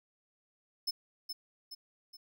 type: tone with echo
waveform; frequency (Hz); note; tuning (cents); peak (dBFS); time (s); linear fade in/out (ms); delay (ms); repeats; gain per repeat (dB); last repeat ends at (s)
45% pulse; 5220; E8; -18; -31; 0.87-0.91; 10; 420; 3; -6; 2.17
effects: none